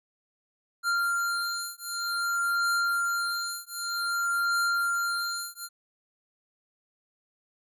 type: beating tone pair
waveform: square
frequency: 1390 / 1390.53 Hz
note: F6 / F6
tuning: -9 / -8 cents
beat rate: 0.53 Hz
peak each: -30 dBFS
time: 0.83-5.69 s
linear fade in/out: 50 ms
effects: resampled to 32000 Hz